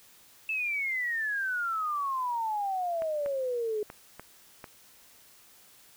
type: exponential sweep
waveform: sine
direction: down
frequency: 2651 to 415.3 Hz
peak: -28 dBFS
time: 0.49-3.83 s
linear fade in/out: 2 ms
type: clicks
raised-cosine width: 0.5 ms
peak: -26 dBFS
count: 5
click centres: 3.021 / 3.261 / 3.901 / 4.196 / 4.642 s
effects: white hiss -57 dBFS RMS until 5.96 s